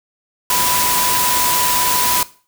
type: tone in noise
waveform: sine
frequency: 987.8 Hz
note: B5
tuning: in tune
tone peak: -19 dBFS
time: 0.5-2.23 s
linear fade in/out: 2 ms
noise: white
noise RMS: -17 dBFS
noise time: 0.5-2.23 s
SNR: -5 dB
effects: noise-tail reverb RT60 0.4 s tail -18 dB re dry